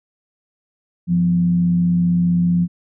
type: tone with frequency modulation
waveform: sine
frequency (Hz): 174.61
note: F3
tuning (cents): 0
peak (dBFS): -13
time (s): 1.07-2.68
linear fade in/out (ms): 50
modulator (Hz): 75.4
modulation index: 0.28
effects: none